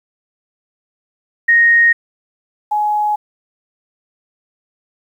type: tone pair in turn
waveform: sine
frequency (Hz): 1864.7 / 840.5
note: A#6 / G#5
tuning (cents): 0 / +20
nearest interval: octave + major second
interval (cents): 1380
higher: first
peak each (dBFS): -7 / -13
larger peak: first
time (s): 1.48-1.93 / 2.71-3.16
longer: neither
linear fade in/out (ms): 10
effects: 8-bit